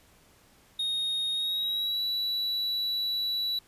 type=tone with pitch glide; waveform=triangle; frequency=3723 to 3935 Hz; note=A#7 to B7; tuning=-3 to -7 cents; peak=-26 dBFS; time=0.79-3.59 s; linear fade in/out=5 ms; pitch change=+96 cents; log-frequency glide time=1.33-2.02 s; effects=pink hiss -60 dBFS RMS until 3.67 s + resampled to 32000 Hz